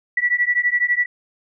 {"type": "beating tone pair", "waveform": "sine", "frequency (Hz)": [1945, 1957], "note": ["B6", "B6"], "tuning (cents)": [-27, -16], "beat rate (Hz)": 12, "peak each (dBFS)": -19, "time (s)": [0.17, 1.06], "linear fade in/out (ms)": 5, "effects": []}